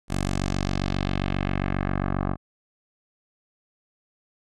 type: tone with low-pass filter sweep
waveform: 10% pulse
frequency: 47.46 Hz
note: F#1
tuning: 45 cents sharp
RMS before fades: -26 dBFS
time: 0.08-2.37 s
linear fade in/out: 50 ms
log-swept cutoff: 9700 to 1100 Hz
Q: 1.5
effects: none